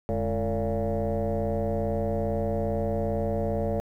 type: tone with frequency modulation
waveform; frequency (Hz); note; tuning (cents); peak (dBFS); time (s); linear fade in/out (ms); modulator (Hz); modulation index
sine; 331.2; E4; +8; -23; 0.09-3.8; 0; 120; 2.8
effects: tanh soft clip ceiling -20 dBFS + 10-bit